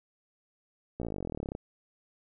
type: slowing click train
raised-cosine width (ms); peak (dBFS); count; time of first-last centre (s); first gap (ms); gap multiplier
2; -22; 25; 1-1.551; 16; 1.03
effects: none